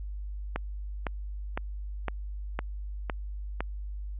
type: click train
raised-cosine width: 0.5 ms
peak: -15 dBFS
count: 7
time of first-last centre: 0.56-3.606 s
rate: 1.97 Hz
effects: added 50 Hz sine -34 dBFS peak until 4.19 s + resampled to 8000 Hz